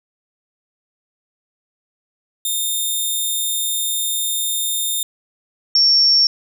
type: tone pair in turn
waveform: 10% pulse / sine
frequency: 3636 / 5473 Hz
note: A#7 / F8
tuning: -44 / -36 cents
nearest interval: perfect fifth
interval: 708 cents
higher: second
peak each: -11 / -10 dBFS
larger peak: second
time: 2.45-5.03 / 5.75-6.27 s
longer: first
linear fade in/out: 2 ms
effects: 8-bit